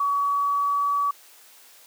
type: tone with pitch glide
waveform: sine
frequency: 1132 to 1141.2 Hz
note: C#6 to C#6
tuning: +36 to +50 cents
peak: -20 dBFS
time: 0-1.11 s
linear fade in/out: 5 ms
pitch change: +14 cents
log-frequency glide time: 0.13-0.95 s
effects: white hiss -51 dBFS RMS until 1.86 s + high-pass 400 Hz 12 dB/octave